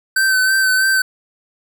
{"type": "tone with vibrato", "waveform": "square", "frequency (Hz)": 1537, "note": "G6", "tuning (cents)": -35, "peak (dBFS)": -13, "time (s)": [0.16, 1.02], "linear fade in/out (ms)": 5, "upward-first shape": "sine", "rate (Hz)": 3.1, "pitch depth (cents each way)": 27, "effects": []}